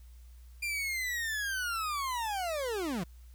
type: linear sweep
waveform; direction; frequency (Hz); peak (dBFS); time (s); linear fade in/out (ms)
40% pulse; down; 2407 to 155.56; -31; 0.62-3.04; 10
effects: added 60 Hz sine -49 dBFS peak until 3.34 s + white hiss -67 dBFS RMS until 3.34 s